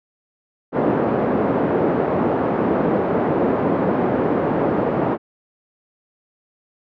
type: band-pass noise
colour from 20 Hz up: white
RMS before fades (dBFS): -19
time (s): 0.72-5.18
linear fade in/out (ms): 50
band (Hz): 180 to 510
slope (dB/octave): 12
effects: low-pass 2000 Hz 12 dB/octave